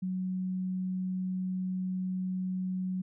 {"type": "tone", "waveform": "sine", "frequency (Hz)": 185.3, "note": "F#3", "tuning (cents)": 3, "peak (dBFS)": -30, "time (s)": [0.02, 3.02], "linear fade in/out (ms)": 10, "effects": []}